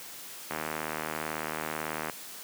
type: click train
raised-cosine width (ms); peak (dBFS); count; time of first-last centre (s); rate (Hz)
0.5; -17; 125; 0.51-2.098; 78.1
effects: white hiss -44 dBFS RMS until 2.43 s + high-pass 150 Hz 12 dB/octave